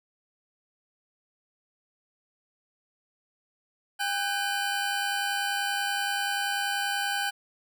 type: tone pair together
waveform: 25% pulse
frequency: 804.7 / 1519 Hz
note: G5 / F#6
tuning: +45 / +45 cents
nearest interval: major seventh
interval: 1100 cents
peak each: -26 dBFS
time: 3.99-7.31 s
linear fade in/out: 20 ms
effects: none